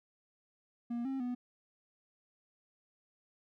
triangle tone with pitch steps, 237.3 / 267.7 / 246.5 Hz, A#3 / C4 / B3, +31 / +40 / -3 cents, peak -32 dBFS, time 0.9-1.35 s, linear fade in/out 10 ms, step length 150 ms, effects none

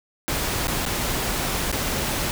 pink noise with dropouts, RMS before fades -25 dBFS, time 0.28-2.31 s, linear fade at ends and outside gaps 0 ms, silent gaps 0.671-0.681 / 0.854-0.862 / 1.716-1.726 s, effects none

